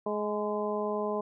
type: harmonic tone with a mistuned harmonic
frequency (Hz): 210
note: G#3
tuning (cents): +19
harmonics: 1 / 2 / 3 / 4 / 5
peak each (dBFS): -36 / -32 / -34 / -39 / -37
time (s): 0.06-1.21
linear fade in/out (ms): 5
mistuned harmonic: 5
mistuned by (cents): -38
effects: none